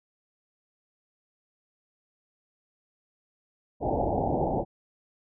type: low-pass noise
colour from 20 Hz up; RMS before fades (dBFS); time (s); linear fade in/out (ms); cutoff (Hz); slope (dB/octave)
white; -27; 3.8-4.65; 50; 860; 96
effects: none